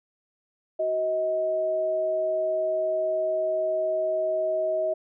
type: tone pair together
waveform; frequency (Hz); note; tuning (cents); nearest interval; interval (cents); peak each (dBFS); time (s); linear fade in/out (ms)
sine; 374.4 / 632.9; F#4 / D#5; +20 / +29; major sixth; 909; -33 / -23; 0.79-4.94; 10
effects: none